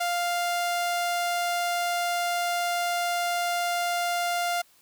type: tone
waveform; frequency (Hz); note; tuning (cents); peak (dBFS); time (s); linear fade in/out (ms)
sawtooth; 699; F5; +1; -21; 0-4.62; 10
effects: white hiss -60 dBFS RMS until 4.81 s